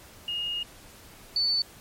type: tone pair in turn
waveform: sine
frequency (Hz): 2854 / 4494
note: F7 / C#8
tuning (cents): +37 / +23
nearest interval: minor sixth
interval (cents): 786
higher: second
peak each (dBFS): -28 / -22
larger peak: second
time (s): 0.28-0.63 / 1.36-1.62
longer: first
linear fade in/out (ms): 2
effects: pink hiss -50 dBFS RMS until 1.8 s + MP3 64 kbps